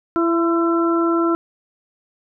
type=harmonic tone with a mistuned harmonic; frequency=335.3 Hz; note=E4; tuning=30 cents sharp; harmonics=1 / 2 / 3 / 4; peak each=-16 / -27 / -28 / -22 dBFS; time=0.16-1.35 s; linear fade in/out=0 ms; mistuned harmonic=3; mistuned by=+27 cents; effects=none